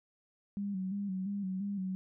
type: tone with vibrato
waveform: sine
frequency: 194.4 Hz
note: G3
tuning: 14 cents flat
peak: -33 dBFS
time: 0.57-1.95 s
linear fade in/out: 0 ms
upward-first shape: square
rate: 2.9 Hz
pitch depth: 61 cents each way
effects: none